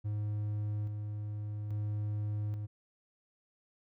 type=tone with tremolo; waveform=triangle; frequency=104.9 Hz; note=G#2; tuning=18 cents sharp; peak=-30 dBFS; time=0.04-2.67 s; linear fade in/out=20 ms; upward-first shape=square; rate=0.6 Hz; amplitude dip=35%; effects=none